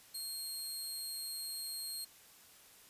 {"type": "tone", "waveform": "20% pulse", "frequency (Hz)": 4237, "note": "C8", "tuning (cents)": 21, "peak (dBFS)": -34, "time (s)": [0.14, 2.05], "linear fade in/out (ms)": 10, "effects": ["white hiss -60 dBFS RMS until 2.89 s", "resampled to 32000 Hz"]}